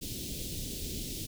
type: band-stop noise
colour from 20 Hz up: pink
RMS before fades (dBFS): -38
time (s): 0.01-1.27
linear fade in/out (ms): 20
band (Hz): 400 to 3200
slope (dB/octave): 24
effects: none